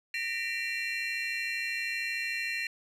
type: tone cluster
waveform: triangle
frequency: 1839 / 1972 / 2351 / 2730 / 4153 Hz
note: A#6 / B6 / D7 / F7 / C8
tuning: -24 / -3 / +1 / -40 / -14 cents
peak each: -35 / -39 / -34 / -35 / -40 dBFS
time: 0.14-2.67 s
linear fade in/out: 2 ms
effects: resampled to 32000 Hz